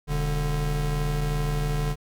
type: tone pair together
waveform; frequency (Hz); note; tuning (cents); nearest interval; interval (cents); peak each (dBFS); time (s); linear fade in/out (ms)
square; 41.2 / 146.83; E1 / D3; 0 / 0; octave + minor seventh; 2200; -27; 0.07-1.96; 50
effects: none